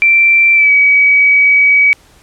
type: tone with pitch glide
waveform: sine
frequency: 2348 to 2272 Hz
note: D7 to C#7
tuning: -1 to +42 cents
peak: -5 dBFS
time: 0.02-1.93 s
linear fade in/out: 0 ms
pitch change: -57 cents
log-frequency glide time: 0.54-0.72 s
effects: pink hiss -46 dBFS RMS until 2.22 s + low-pass 11000 Hz 12 dB/octave